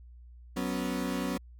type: chord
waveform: 35% pulse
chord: F# suspended fourth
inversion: none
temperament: equal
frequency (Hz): 185 / 246.9 / 277.2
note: F#3 / B3 / C#4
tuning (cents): 0 / 0 / 0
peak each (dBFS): -33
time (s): 0.56-1.38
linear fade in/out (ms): 10
effects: added 60 Hz sine -48 dBFS peak until 1.59 s